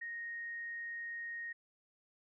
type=tone; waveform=sine; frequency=1864.7 Hz; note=A#6; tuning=in tune; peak=-40 dBFS; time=0.01-1.53 s; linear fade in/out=10 ms; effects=none